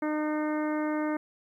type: harmonic tone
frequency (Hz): 304.5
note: D#4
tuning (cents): -37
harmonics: 1 / 2 / 3 / 4 / 5 / 6 / 7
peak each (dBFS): -28 / -34 / -38 / -40 / -42 / -44 / -45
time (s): 0.02-1.17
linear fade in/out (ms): 5
effects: 11-bit